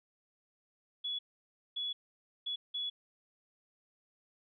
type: tone bursts at uneven times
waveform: sine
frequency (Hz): 3393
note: G#7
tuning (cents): +36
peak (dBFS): -34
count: 4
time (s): 1.04-1.19 / 1.76-1.93 / 2.46-2.56 / 2.74-2.9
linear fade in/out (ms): 10
effects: none